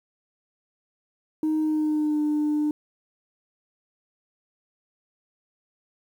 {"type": "tone with pitch glide", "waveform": "sine", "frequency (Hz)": [311.1, 299.8], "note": ["D#4", "D4"], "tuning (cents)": [0, 36], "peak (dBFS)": -19, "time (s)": [1.43, 2.71], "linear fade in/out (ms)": 2, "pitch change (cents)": -64, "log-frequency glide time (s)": [1.6, 2.21], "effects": ["tanh soft clip ceiling -19 dBFS", "9-bit"]}